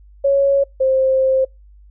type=tone pair in turn; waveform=sine; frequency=554.4 / 527.2 Hz; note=C#5 / C5; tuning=0 / +13 cents; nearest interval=minor second; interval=87 cents; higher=first; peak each=-11 / -12 dBFS; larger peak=first; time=0.24-0.64 / 0.8-1.45 s; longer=second; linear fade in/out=10 ms; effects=noise-tail reverb RT60 0.2 s tail -26 dB re dry + added 50 Hz sine -42 dBFS peak until 1.9 s